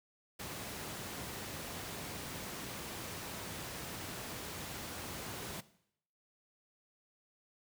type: noise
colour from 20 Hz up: pink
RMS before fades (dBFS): -43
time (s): 0.39-5.61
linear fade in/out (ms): 10
effects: noise-tail reverb RT60 0.7 s tail -17 dB re dry + high-pass 80 Hz 12 dB/octave